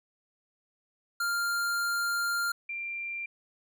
square / sine tone pair in turn, 1396.9 / 2373 Hz, F6 / D7, 0 / +17 cents, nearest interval major sixth, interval 917 cents, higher second, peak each -28 / -33 dBFS, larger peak first, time 1.2-2.52 / 2.69-3.26 s, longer first, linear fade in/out 5 ms, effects none

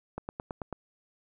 click train, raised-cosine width 1 ms, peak -21 dBFS, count 6, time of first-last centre 0.18-0.727 s, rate 9.14 Hz, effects none

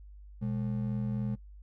triangle ring-modulated tone, 164.81 Hz, E3, in tune, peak -25 dBFS, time 0.41-1.36 s, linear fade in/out 20 ms, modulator 41.8 Hz, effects noise-tail reverb RT60 0.1 s tail -21 dB re dry + added 50 Hz sine -47 dBFS peak until 1.62 s

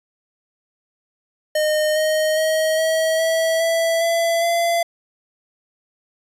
square tone with pitch steps, 613 / 622.3 / 631.7 / 641.3 / 651 / 660.8 / 670.8 / 681 Hz, D#5 / D#5 / D#5 / E5 / E5 / E5 / E5 / F5, -26 / 0 / +26 / -48 / -22 / +4 / +30 / -44 cents, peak -17 dBFS, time 1.55-4.83 s, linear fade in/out 5 ms, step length 410 ms, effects resampled to 32000 Hz

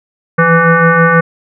sine tone with frequency modulation, 830.6 Hz, G#5, in tune, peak -5 dBFS, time 0.38-1.21 s, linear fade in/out 10 ms, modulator 331 Hz, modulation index 2.7, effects none

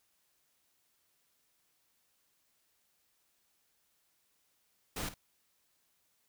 pink noise with echo, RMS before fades -38 dBFS, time 4.96-5.09 s, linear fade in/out 5 ms, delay 52 ms, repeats 1, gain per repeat -13 dB, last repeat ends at 5.142 s, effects white hiss -75 dBFS RMS until 6.28 s

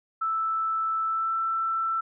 sine tone with pitch glide, 1318.5 to 1333.1 Hz, E6 to E6, 0 to +19 cents, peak -24 dBFS, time 0.21-2.01 s, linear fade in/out 10 ms, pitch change +19 cents, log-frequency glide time 1.06-1.35 s, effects none

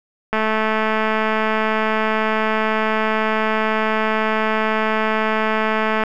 click train, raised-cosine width 0.5 ms, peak -5 dBFS, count 1245, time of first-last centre 0.33-6.036 s, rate 218 Hz, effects none

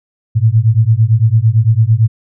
sine beating tone pair, 107.4 / 116.3 Hz, A2 / A#2, -41 / -4 cents, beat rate 8.9 Hz, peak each -10 dBFS, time 0.35-2.08 s, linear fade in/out 20 ms, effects none

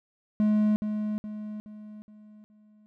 triangle tone with echo, 212 Hz, G#3, 36 cents sharp, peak -18 dBFS, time 0.4-0.76 s, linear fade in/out 0 ms, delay 420 ms, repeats 5, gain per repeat -7 dB, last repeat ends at 2.86 s, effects none

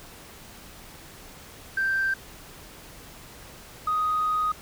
sine tone pair in turn, 1568 / 1248.5 Hz, G6 / D#6, 0 / +6 cents, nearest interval major third, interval 394 cents, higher first, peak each -21 dBFS, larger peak neither, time 1.77-2.14 / 3.87-4.52 s, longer second, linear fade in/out 5 ms, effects tanh soft clip ceiling -18 dBFS + pink hiss -46 dBFS RMS until 4.61 s

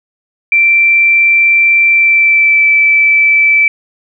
sine tone with pitch glide, 2348 to 2318 Hz, D7 to D7, -1 to -23 cents, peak -5 dBFS, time 0.52-3.68 s, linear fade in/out 2 ms, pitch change -22 cents, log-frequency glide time 1.88-2.67 s, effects none

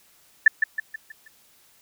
sine tone with echo, 1760 Hz, A6, in tune, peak -8 dBFS, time 0.46-0.48 s, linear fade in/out 5 ms, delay 160 ms, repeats 5, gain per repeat -7 dB, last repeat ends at 1.28 s, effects white hiss -58 dBFS RMS until 1.81 s

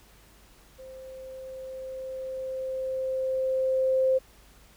sine tone with level ramp, 523.3 Hz, C5, in tune, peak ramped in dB -42 to -19 dBFS, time 0.78-4.19 s, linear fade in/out 20 ms, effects added 50 Hz sine -57 dBFS peak until 4.76 s + pink hiss -57 dBFS RMS until 4.76 s

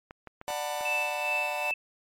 clicks, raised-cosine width 0.5 ms, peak -27 dBFS, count 5, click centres 0.109 / 0.273 / 0.414 / 0.504 / 0.809 s
45% pulse chord, B minor seventh, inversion first, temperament just, 592.7 / 740.8 / 889 / 987.8 Hz, D5 / F#5 / A5 / B5, +16 / +2 / +18 / 0 cents, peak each -35 / -35 / -37 / -39 dBFS, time 0.48-1.71 s, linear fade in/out 0 ms
sine tone with tremolo, 2637 Hz, E7, in tune, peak -26 dBFS, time 0.85-1.74 s, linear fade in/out 5 ms, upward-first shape sine, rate 2.5 Hz, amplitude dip 65%
effects MP3 64 kbps

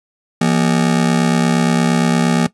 40% pulse ring-modulated tone, 203 Hz, G#3, 39 cents flat, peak -8 dBFS, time 0.41-2.47 s, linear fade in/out 5 ms, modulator 34.3 Hz, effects noise-tail reverb RT60 0.1 s tail -17 dB re dry + resampled to 24000 Hz

